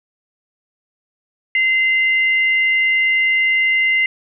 sine tone pair together, 2065 / 2794 Hz, C7 / F7, -23 / 0 cents, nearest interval perfect fourth, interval 523 cents, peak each -13 / -23 dBFS, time 1.55-4.06 s, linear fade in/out 2 ms, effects none

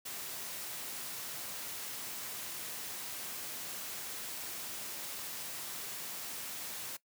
white noise, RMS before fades -42 dBFS, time 0.05-6.97 s, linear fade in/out 10 ms, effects noise-tail reverb RT60 0.1 s tail -19 dB re dry + high-pass 100 Hz 12 dB/octave

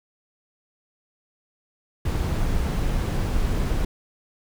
brown noise, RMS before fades -23 dBFS, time 2.05-3.85 s, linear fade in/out 5 ms, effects none

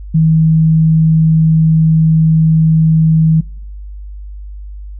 sine tone, 159.9 Hz, D#3, 48 cents sharp, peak -6 dBFS, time 0.14-3.41 s, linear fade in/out 10 ms, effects noise-tail reverb RT60 0.7 s tail -26 dB re dry + added 50 Hz sine -25 dBFS peak until 4.99 s

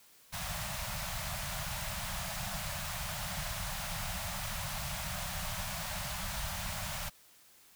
pink band-stop noise, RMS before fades -38 dBFS, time 0.32-7.1 s, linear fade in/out 20 ms, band 200 to 570 Hz, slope 96 dB/octave, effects white hiss -61 dBFS RMS until 7.75 s

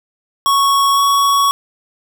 square tone with pitch glide, 1108.7 to 1118.3 Hz, C#6 to C#6, 0 to +15 cents, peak -11 dBFS, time 0.46-1.51 s, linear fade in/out 0 ms, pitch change +15 cents, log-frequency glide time 0.94-1 s, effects none

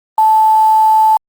sine tone with quantisation, 874 Hz, A5, 12 cents flat, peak -6 dBFS, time 0.18-1.17 s, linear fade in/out 2 ms, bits 5, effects Opus 24 kbps

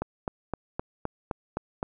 click train, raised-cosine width 1 ms, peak -15 dBFS, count 8, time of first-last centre 0.02-1.829 s, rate 3.87 Hz, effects none

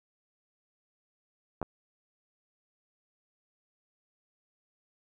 clicks, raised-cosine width 1 ms, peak -18 / -22 dBFS, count 2, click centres 1.616 / 1.628 s, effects none

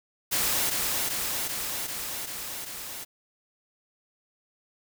white noise with echo, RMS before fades -26 dBFS, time 0.31-0.71 s, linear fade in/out 20 ms, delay 390 ms, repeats 6, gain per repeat -2 dB, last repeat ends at 3.05 s, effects none

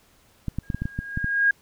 clicks, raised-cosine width 5 ms, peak -14 dBFS, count 9, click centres 0.483 / 0.586 / 0.702 / 0.746 / 0.82 / 0.855 / 0.99 / 1.174 / 1.244 s
sine tone with exponential growth, 1631 Hz, G#6, 32 cents flat, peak -14 dBFS, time 0.63-1.51 s, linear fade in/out 5 ms, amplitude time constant 190 ms
effects pink hiss -59 dBFS RMS until 1.61 s

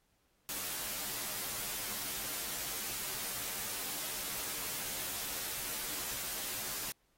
white noise with comb filter, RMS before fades -39 dBFS, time 0.49-6.92 s, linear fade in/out 0 ms, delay 12 ms, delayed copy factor -0.9, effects pink hiss -75 dBFS RMS until 7.17 s + AAC 48 kbps

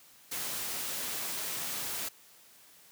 white noise, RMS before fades -36 dBFS, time 0.31-2.09 s, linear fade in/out 10 ms, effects white hiss -58 dBFS RMS until 2.91 s + high-pass 100 Hz 12 dB/octave

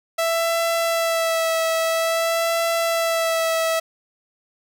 sawtooth tone with vibrato, 660 Hz, E5, 2 cents sharp, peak -15 dBFS, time 0.18-3.8 s, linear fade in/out 10 ms, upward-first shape sine, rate 0.5 Hz, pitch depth 22 cents each way, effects none

